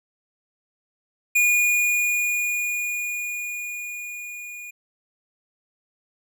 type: tone with level ramp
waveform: square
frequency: 2440 Hz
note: D#7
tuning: 34 cents flat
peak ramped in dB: -16 to -36 dBFS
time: 1.35-4.71 s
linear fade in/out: 10 ms
effects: none